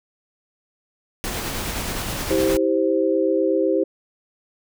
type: noise with tremolo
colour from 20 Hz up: pink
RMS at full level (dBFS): -26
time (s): 1.24-2.57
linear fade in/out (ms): 0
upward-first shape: sine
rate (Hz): 9.6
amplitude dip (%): 25
type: chord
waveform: sine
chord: C major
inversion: first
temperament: equal with one note detuned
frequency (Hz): 324 / 392 / 523.3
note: E4 / G4 / C5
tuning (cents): -30 / 0 / 0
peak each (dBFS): -21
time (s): 2.3-3.84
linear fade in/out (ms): 10
effects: none